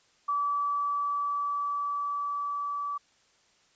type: tone with level ramp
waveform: sine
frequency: 1152 Hz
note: D6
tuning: 34 cents flat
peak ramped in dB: -25 to -30 dBFS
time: 0.28-2.98 s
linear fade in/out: 10 ms
effects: white hiss -65 dBFS RMS until 3.75 s + resampled to 16000 Hz